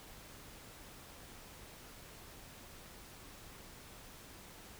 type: silence
effects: pink hiss -54 dBFS RMS until 4.79 s